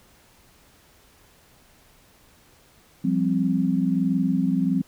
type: chord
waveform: sine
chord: F suspended second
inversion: none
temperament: equal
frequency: 174.61 / 196 / 261.6 Hz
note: F3 / G3 / C4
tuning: 0 / 0 / 0 cents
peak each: -24 / -24 / -23 dBFS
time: 3.04-4.82 s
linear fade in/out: 10 ms
effects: pink hiss -56 dBFS RMS until 4.87 s